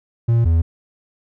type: tone pair in turn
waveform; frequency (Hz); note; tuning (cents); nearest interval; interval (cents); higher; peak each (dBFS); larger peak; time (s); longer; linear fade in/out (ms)
triangle; 116.54 / 82.41; A#2 / E2; 0 / 0; tritone; 600; first; -10; neither; 0.28-0.45 / 0.45-0.62; neither; 10
effects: none